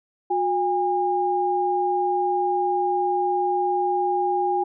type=tone pair together; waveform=sine; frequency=361.7 / 812 Hz; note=F#4 / G#5; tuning=-39 / -39 cents; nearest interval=octave + major second; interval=1400 cents; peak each=-24 / -21 dBFS; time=0.3-4.64 s; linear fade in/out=10 ms; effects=none